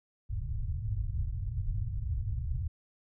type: low-pass noise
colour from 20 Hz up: white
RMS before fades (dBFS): -33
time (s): 0.29-2.68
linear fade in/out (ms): 10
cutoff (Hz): 120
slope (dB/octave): 48
effects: none